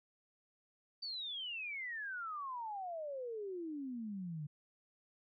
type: exponential sweep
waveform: sine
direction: down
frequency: 4640 to 143.8 Hz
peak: -40 dBFS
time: 1.02-4.47 s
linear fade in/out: 10 ms
effects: none